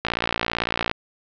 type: click train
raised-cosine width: 0.3 ms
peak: -5 dBFS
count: 51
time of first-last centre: 0.05-0.914 s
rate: 57.9 Hz
effects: low-pass 5000 Hz 12 dB/octave